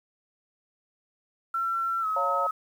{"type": "tone with pitch glide", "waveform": "sine", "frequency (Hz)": [1352, 1279.8], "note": ["E6", "D#6"], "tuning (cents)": [43, 48], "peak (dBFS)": -25, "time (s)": [1.54, 2.51], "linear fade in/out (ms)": 5, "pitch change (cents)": -95, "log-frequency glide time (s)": [2.01, 2.06]}
{"type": "chord", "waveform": "sine", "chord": "Bb minor", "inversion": "first", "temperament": "equal with one note detuned", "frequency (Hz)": [554.4, 698.5, 912.1], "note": ["Db5", "F5", "Bb5"], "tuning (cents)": [0, 0, -38], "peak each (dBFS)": [-30, -32, -31], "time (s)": [2.16, 2.47], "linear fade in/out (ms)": 5}
{"effects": ["9-bit"]}